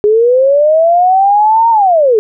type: linear two-way sweep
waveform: sine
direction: up then down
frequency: 409.8 to 932.3 to 409.8 Hz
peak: -5 dBFS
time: 0.04-2.19 s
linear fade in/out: 0 ms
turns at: 1.7 s
effects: none